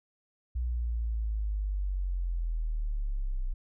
sine linear sweep, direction down, 61.3 to 30.52 Hz, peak -28 dBFS, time 0.55-3.54 s, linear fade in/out 10 ms, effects none

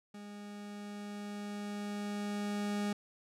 40% pulse tone with level ramp, 205.5 Hz, G#3, 18 cents flat, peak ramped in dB -45 to -31 dBFS, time 0.14-2.93 s, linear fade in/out 5 ms, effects low-pass 10000 Hz 12 dB/octave

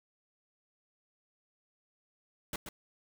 pink noise with echo, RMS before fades -37 dBFS, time 2.53-2.56 s, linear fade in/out 2 ms, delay 130 ms, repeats 1, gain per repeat -7 dB, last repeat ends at 2.69 s, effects none

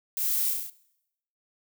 violet noise with echo, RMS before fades -30 dBFS, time 0.17-0.5 s, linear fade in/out 0 ms, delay 33 ms, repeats 6, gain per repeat -2 dB, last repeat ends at 0.698 s, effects noise-tail reverb RT60 0.8 s tail -20 dB re dry

